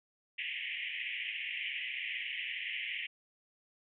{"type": "band-pass noise", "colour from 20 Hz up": "pink", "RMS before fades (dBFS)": -39, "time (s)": [0.38, 3.07], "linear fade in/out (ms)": 10, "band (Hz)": [1900, 3100], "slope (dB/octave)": 96, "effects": []}